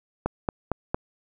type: click train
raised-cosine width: 1 ms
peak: -10 dBFS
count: 4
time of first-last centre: 0.26-0.945 s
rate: 4.38 Hz
effects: none